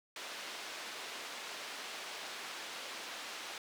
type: band-pass noise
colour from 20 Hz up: white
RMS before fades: -45 dBFS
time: 0.16-3.58 s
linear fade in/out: 2 ms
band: 360 to 4100 Hz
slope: 12 dB/octave
effects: none